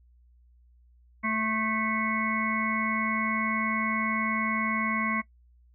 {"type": "harmonic tone with a mistuned harmonic", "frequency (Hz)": 220, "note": "A3", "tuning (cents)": 0, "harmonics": [1, 3, 5, 7, 9, 10], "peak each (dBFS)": [-30, -41, -31, -41, -33, -31], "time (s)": [1.23, 5.22], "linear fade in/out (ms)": 20, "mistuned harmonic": 5, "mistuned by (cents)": -17, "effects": ["noise-tail reverb RT60 0.1 s tail -20 dB re dry", "added 60 Hz sine -56 dBFS peak until 5.74 s"]}